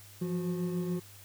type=tone cluster; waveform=triangle; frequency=172.9 / 179.9 / 363.4 Hz; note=F3 / F#3 / F#4; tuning=-17 / -48 / -31 cents; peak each=-30 / -39 / -34 dBFS; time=0.21-1 s; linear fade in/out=10 ms; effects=added 100 Hz sine -54 dBFS peak until 1.24 s + white hiss -54 dBFS RMS until 1.24 s